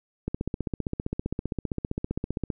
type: click train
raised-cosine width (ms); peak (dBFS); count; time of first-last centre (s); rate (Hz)
3; -15; 35; 0.28-2.502; 15.3
effects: none